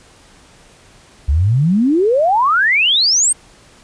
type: exponential sweep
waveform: sine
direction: up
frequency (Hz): 65.41 to 8800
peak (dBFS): -10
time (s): 1.28-3.33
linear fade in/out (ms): 10
effects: pink hiss -46 dBFS RMS until 3.83 s + resampled to 22050 Hz